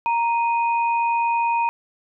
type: tone pair together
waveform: sine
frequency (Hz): 932.3 / 2489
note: A#5 / D#7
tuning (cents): 0 / 0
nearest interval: octave + perfect fourth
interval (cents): 1700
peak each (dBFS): -18 / -28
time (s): 0.06-1.69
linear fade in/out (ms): 0
effects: none